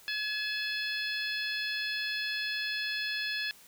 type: harmonic tone with a mistuned harmonic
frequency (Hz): 850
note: G#5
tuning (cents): +40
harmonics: 2 / 3 / 4 / 5 / 6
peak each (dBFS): -35 / -37 / -38 / -39 / -41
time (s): 0.08-3.51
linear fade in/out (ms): 0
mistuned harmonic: 3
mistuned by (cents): +36
effects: white hiss -56 dBFS RMS until 3.67 s